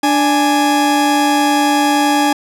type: tone pair together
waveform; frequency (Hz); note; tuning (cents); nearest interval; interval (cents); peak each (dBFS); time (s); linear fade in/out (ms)
40% pulse; 293.7 / 830.6; D4 / G#5; 0 / 0; octave + tritone; 1800; -13; 0.03-2.33; 5
effects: low-pass 12000 Hz 12 dB/octave